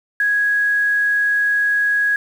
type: tone with quantisation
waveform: sine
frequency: 1661.2 Hz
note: G#6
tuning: in tune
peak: -14 dBFS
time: 0.2-2.16 s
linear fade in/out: 2 ms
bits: 7
effects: none